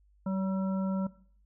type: harmonic tone with a mistuned harmonic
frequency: 191.7 Hz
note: G3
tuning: 38 cents flat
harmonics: 1 / 3 / 5 / 7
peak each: -29 / -39 / -43 / -46 dBFS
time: 0.26-1.07 s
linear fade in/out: 5 ms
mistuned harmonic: 3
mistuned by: -22 cents
effects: noise-tail reverb RT60 0.6 s tail -19 dB re dry + added 50 Hz sine -61 dBFS peak until 1.45 s